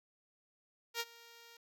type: tone with ADSR envelope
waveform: 5% pulse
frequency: 466.2 Hz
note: A#4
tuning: in tune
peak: -22 dBFS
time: 0.94-1.57 s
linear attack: 60 ms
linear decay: 43 ms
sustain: -22 dB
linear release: 4 ms
effects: none